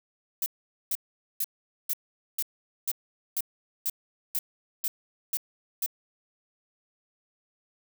violet noise bursts, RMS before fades -28 dBFS, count 12, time 0.42-5.862 s, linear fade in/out 2 ms, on 41 ms, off 450 ms, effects none

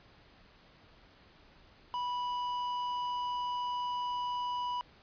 sine tone with tanh clipping, 983 Hz, B5, 8 cents flat, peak -34 dBFS, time 1.94-4.81 s, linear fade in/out 0 ms, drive 10 dB, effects pink hiss -60 dBFS RMS until 5.02 s + resampled to 11025 Hz

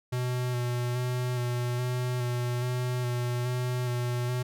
square tone with vibrato, 123.47 Hz, B2, in tune, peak -28 dBFS, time 0.12-4.43 s, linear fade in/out 10 ms, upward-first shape square, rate 1.2 Hz, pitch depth 18 cents each way, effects none

